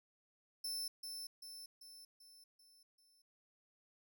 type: tone with echo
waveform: sawtooth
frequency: 5300 Hz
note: E8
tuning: 9 cents sharp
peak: -37 dBFS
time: 0.64-0.88 s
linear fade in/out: 5 ms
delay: 390 ms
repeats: 6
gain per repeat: -5 dB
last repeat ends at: 3.22 s
effects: none